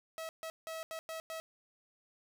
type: tone bursts at uneven times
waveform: sawtooth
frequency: 646 Hz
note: E5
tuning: 35 cents flat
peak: -36 dBFS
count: 6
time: 0.18-0.29 / 0.43-0.5 / 0.67-0.83 / 0.91-0.99 / 1.09-1.2 / 1.3-1.4 s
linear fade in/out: 0 ms
effects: none